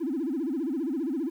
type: tone with vibrato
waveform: triangle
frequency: 293.7 Hz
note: D4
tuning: in tune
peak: -23 dBFS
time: 0-1.3 s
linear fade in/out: 20 ms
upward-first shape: sine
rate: 15 Hz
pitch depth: 280 cents each way
effects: tanh soft clip ceiling -24 dBFS + 10-bit